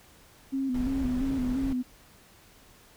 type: tone with vibrato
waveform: sine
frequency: 260 Hz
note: C4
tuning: 11 cents flat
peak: -26 dBFS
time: 0.52-1.83 s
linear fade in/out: 20 ms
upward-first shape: square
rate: 2.9 Hz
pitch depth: 61 cents each way
type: noise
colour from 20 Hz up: brown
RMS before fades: -35 dBFS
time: 0.74-1.73 s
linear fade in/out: 5 ms
effects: pink hiss -56 dBFS RMS until 2.96 s